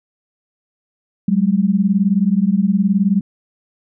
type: beating tone pair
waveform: sine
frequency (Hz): 187.8 / 206.8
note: F#3 / G#3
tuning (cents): +26 / -7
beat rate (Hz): 19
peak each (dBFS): -15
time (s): 1.28-3.21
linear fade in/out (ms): 5
effects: none